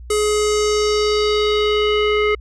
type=tone with low-pass filter sweep; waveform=square; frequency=421.5 Hz; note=G#4; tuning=26 cents sharp; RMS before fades=-17 dBFS; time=0.1-2.35 s; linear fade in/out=5 ms; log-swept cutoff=9100 to 2300 Hz; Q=2.8; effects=added 60 Hz sine -33 dBFS peak until 2.4 s